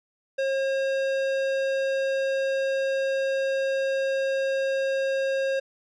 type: tone with tanh clipping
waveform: sine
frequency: 539 Hz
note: C#5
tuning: 49 cents flat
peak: -25 dBFS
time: 0.38-5.6 s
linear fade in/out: 10 ms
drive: 16 dB
effects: none

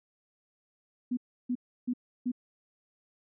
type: tone bursts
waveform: sine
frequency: 247.5 Hz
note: B3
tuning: 4 cents sharp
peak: -27 dBFS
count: 4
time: 1.11-2.318 s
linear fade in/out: 10 ms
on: 62 ms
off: 320 ms
effects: none

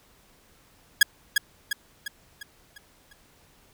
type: tone with echo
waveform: sawtooth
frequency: 1661.2 Hz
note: G#6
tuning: in tune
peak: -8 dBFS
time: 1.01-1.03 s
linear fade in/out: 5 ms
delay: 350 ms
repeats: 6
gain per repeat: -6 dB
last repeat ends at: 3.13 s
effects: pink hiss -59 dBFS RMS until 3.73 s

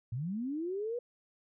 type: linear sweep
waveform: sine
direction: up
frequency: 107.3 to 493.9 Hz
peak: -33 dBFS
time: 0.12-0.99 s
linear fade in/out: 5 ms
effects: none

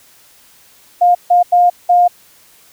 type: tone bursts at uneven times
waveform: sine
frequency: 708 Hz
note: F5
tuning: 23 cents sharp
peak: -6 dBFS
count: 4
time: 1.01-1.15 / 1.3-1.43 / 1.52-1.7 / 1.89-2.08 s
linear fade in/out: 10 ms
effects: white hiss -47 dBFS RMS until 2.72 s

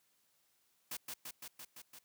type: noise with echo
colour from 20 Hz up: white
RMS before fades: -42 dBFS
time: 0.91-0.97 s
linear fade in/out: 5 ms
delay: 170 ms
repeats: 6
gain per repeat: -2 dB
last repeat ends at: 1.99 s
effects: white hiss -75 dBFS RMS until 2.04 s + high-pass 80 Hz 12 dB/octave

